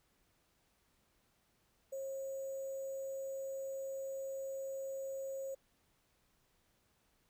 sine tone with sample-and-hold, 540 Hz, C#5, 45 cents flat, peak -39 dBFS, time 1.92-5.55 s, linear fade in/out 10 ms, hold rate 7350 Hz, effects pink hiss -75 dBFS RMS until 7.29 s

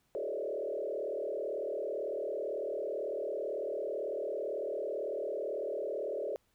sine tone with frequency modulation, 495.8 Hz, B4, 7 cents sharp, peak -33 dBFS, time 0.15-6.36 s, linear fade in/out 0 ms, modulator 38 Hz, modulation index 3, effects pink hiss -74 dBFS RMS until 6.54 s

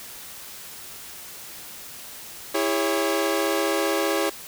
sawtooth chord, C# minor, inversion first, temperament equal with one note detuned, 329.6 / 404.9 / 554.4 Hz, E4 / G#4 / C#5, 0 / -44 / 0 cents, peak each -22 dBFS, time 2.54-4.3 s, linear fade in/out 10 ms, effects white hiss -40 dBFS RMS until 4.47 s

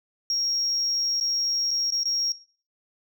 sine tone with dropouts, 5588 Hz, F8, in tune, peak -21 dBFS, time 0.3-2.32 s, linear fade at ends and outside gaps 1 ms, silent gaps 1.2-1.21 / 1.708-1.712 / 1.904-1.922 / 2.033-2.055 s, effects noise-tail reverb RT60 0.4 s tail -18 dB re dry + tanh soft clip ceiling -19 dBFS

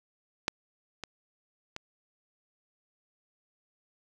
clicks, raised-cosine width 0.2 ms, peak -9 / -20 / -20 dBFS, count 3, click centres 0.481 / 1.037 / 1.764 s, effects none

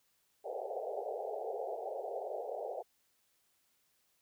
pink band-pass noise, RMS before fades -40 dBFS, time 0.44-2.83 s, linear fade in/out 20 ms, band 400 to 800 Hz, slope 96 dB/octave, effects white hiss -75 dBFS RMS until 4.21 s

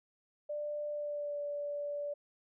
sine tone with pitch glide, 592 to 580.2 Hz, D5 to D5, +14 to -21 cents, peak -35 dBFS, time 0.49-2.14 s, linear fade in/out 10 ms, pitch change -35 cents, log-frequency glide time 0.89-1.4 s, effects none

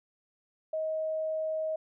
sine tone, 631 Hz, D#5, 24 cents sharp, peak -29 dBFS, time 0.73-1.76 s, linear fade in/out 5 ms, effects none

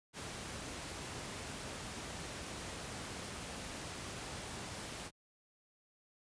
pink noise, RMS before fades -44 dBFS, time 0.13-5.11 s, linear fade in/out 50 ms, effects high-pass 60 Hz 12 dB/octave + resampled to 22050 Hz

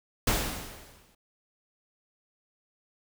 pink noise with exponential decay, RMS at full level -24 dBFS, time 0.27-1.15 s, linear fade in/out 5 ms, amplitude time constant 190 ms, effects none

